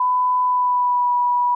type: tone with pitch glide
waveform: sine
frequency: 1000 to 976.6 Hz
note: B5 to B5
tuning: +21 to -20 cents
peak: -15 dBFS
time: 0-1.55 s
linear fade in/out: 5 ms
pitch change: -41 cents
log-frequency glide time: 0.43-1.12 s
effects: none